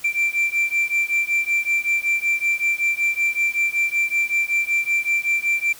sine beating tone pair, 2349 / 2354.3 Hz, D7 / D7, 0 / +4 cents, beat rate 5.3 Hz, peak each -19 dBFS, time 0.04-5.73 s, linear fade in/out 10 ms, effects tanh soft clip ceiling -15 dBFS + white hiss -43 dBFS RMS until 5.79 s

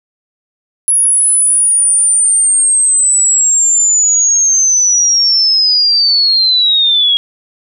sine linear sweep, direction down, 10548 to 3283 Hz, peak -7 dBFS, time 0.88-7.17 s, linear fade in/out 0 ms, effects none

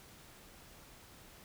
silence, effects pink hiss -57 dBFS RMS until 1.44 s

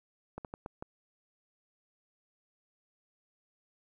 slowing click train, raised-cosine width 1 ms, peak -26 dBFS, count 5, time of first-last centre 0.38-0.825 s, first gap 68 ms, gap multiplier 1.34, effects 11-bit

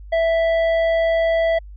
sine tone with hard clipping, 659.3 Hz, E5, in tune, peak -17 dBFS, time 0.12-1.59 s, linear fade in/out 10 ms, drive 10 dB, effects added 50 Hz sine -35 dBFS peak until 1.76 s + low-pass 3000 Hz 12 dB/octave

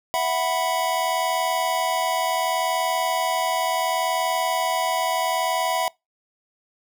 square chord, E suspended second, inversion none, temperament equal, 659.3 / 740 / 987.8 Hz, E5 / F#5 / B5, 0 / 0 / 0 cents, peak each -26 dBFS, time 0.14-5.88 s, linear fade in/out 0 ms, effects noise-tail reverb RT60 0.2 s tail -24 dB re dry

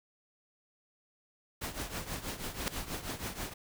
pink noise with tremolo, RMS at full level -36 dBFS, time 1.61-3.54 s, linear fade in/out 10 ms, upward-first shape triangle, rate 6.2 Hz, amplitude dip 80%
pink noise with exponential growth, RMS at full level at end -28 dBFS, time 2.61-2.68 s, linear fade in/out 0 ms, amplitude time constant 15 ms
effects none

